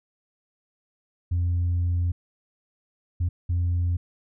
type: tone bursts at uneven times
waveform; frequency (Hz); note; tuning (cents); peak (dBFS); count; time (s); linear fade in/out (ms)
sine; 87.31; F2; 0; -19; 3; 1.31-2.12 / 3.2-3.29 / 3.49-3.97; 10
effects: tanh soft clip ceiling -19 dBFS